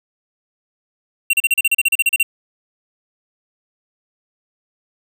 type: tone bursts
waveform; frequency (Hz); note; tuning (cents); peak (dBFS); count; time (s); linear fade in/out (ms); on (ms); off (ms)
square; 2745; F7; -31; -12; 14; 1.3-2.23; 5; 33; 36
effects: none